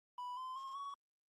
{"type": "tone with pitch steps", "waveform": "triangle", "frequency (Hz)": [987.8, 1030.3, 1074.7, 1121], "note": ["B5", "C6", "C6", "C#6"], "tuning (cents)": [0, -27, 46, 19], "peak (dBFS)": -40, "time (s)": [0.18, 0.94], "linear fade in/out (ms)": 2, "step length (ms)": 190, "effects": ["Opus 24 kbps"]}